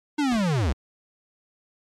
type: linear sweep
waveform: square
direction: down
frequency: 306.1 to 55.4 Hz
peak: -21 dBFS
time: 0.18-0.73 s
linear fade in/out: 10 ms
type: noise with exponential decay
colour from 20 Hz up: pink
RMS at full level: -34 dBFS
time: 0.31-0.72 s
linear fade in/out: 5 ms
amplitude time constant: 88 ms
effects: low-pass 7000 Hz 12 dB/octave + MP3 96 kbps